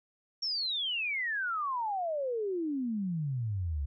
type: exponential sweep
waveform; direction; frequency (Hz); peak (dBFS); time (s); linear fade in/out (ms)
sine; down; 5588 to 67; -30; 0.42-3.86; 10
effects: none